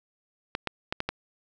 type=clicks; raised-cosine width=0.3 ms; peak=-12 dBFS; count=5; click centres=0.551 / 0.673 / 0.925 / 1.004 / 1.09 s; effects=none